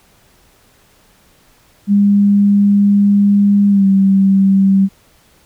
sine tone with pitch glide, 202.2 to 194.19 Hz, G#3 to G3, -46 to -16 cents, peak -7 dBFS, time 1.87-4.89 s, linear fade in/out 50 ms, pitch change -70 cents, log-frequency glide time 3.69-3.86 s, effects pink hiss -51 dBFS RMS until 5.45 s

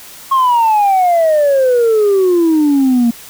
sine exponential sweep, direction down, 1089 to 229.8 Hz, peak -6 dBFS, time 0.31-3.11 s, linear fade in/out 10 ms, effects tanh soft clip ceiling -6 dBFS + white hiss -35 dBFS RMS until 3.29 s

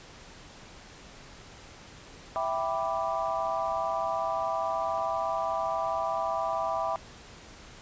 sine chord, E minor seventh, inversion none, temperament equal, 659.3 / 784 / 987.8 / 1174.7 Hz, E5 / G5 / B5 / D6, 0 / 0 / 0 / 0 cents, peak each -31 / -33 / -33 / -34 dBFS, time 2.36-6.96 s, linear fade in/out 0 ms, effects pink hiss -49 dBFS RMS until 7.81 s + resampled to 16000 Hz

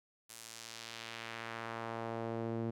sawtooth tone with band-pass filter sweep, 114.5 Hz, A#2, 31 cents flat, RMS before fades -42 dBFS, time 0.29-2.71 s, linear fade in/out 10 ms, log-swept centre 9800 to 290 Hz, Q 1, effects none

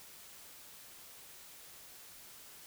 silence, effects white hiss -54 dBFS RMS until 2.66 s

